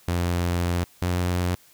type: tone pair in turn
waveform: sawtooth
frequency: 87.31 / 89.09 Hz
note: F2 / F2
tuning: 0 / +35 cents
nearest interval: unison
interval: 35 cents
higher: second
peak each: -18 / -18 dBFS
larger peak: neither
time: 0.08-0.84 / 1.02-1.55 s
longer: first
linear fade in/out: 0 ms
effects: white hiss -55 dBFS RMS until 1.73 s